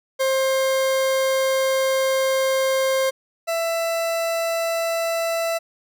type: tone pair in turn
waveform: 40% pulse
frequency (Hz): 530 / 664.9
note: C5 / E5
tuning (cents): +22 / +15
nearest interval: major third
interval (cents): 393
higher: second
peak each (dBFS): -17 / -20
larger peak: first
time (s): 0.19-3.11 / 3.47-5.59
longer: first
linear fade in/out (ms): 20
effects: none